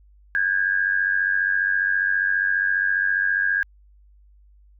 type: tone with amplitude modulation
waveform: sine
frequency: 1624 Hz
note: G#6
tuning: 39 cents flat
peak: -15 dBFS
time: 0.35-3.63 s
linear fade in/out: 0 ms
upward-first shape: sine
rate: 94.8 Hz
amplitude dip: 75%
effects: added 50 Hz sine -50 dBFS peak until 4.79 s